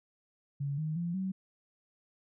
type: tone with pitch steps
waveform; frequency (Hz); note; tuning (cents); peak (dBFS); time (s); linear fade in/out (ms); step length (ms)
sine; 141.1 / 155.66 / 171.72 / 189.44; C#3 / D#3 / F3 / F#3; +31 / +1 / -29 / +41; -31; 0.6-1.32; 10; 180
effects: none